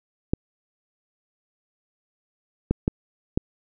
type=clicks; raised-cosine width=3 ms; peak=-7 dBFS; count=4; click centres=0.335 / 2.71 / 2.879 / 3.375 s; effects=none